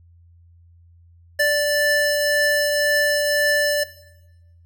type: tone pair together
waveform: square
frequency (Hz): 587.3 / 1760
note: D5 / A6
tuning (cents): 0 / 0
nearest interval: octave + perfect fifth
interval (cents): 1900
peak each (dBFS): -20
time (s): 1.39-3.84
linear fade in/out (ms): 10
effects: noise-tail reverb RT60 1.0 s tail -17 dB re dry + added 85 Hz sine -48 dBFS peak until 4.65 s